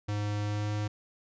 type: tone with pitch glide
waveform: square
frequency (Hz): 103.83 to 104.92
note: G#2 to G#2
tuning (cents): 0 to +18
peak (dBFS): -30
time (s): 0.08-0.88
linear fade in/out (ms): 10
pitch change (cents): +18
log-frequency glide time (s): 0.42-0.72
effects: resampled to 16000 Hz